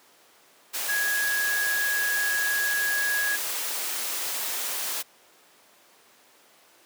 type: tone in noise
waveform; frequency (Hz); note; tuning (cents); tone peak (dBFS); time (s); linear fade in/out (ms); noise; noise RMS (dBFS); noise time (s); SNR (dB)
sine; 1661.2; G#6; 0; -24; 0.88-3.37; 20; white; -30; 0.73-5.03; +3
effects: pink hiss -56 dBFS RMS until 6.85 s + high-pass 400 Hz 12 dB/octave